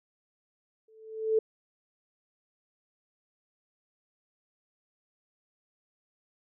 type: tone with exponential growth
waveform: sine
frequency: 440 Hz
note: A4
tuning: in tune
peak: -19 dBFS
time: 0.88-1.39 s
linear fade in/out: 5 ms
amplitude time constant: 110 ms
effects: none